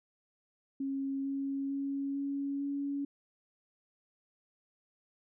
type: tone with pitch steps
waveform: sine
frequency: 272.6 / 274.8 / 277 / 279.3 / 281.6 Hz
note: C#4 / C#4 / C#4 / C#4 / C#4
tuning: -29 / -15 / -1 / +13 / +27 cents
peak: -32 dBFS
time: 0.8-3.05 s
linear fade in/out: 5 ms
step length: 450 ms
effects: none